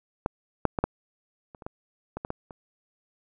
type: clicks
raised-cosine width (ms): 1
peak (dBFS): -11 / -6 / -12 / -8 / -30 / -30 / -20 / -19 / -18 / -16 / -28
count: 11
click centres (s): 0.261 / 0.653 / 0.788 / 0.84 / 1.548 / 1.622 / 1.665 / 2.17 / 2.249 / 2.304 / 2.508
effects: none